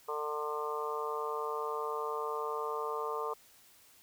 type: harmonic tone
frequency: 150 Hz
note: D3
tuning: 37 cents sharp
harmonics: 3 / 4 / 5 / 6 / 7 / 8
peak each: -37 / -45 / -46 / -43 / -39 / -40 dBFS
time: 0.08-3.34 s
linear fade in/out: 10 ms
effects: white hiss -61 dBFS RMS until 4.02 s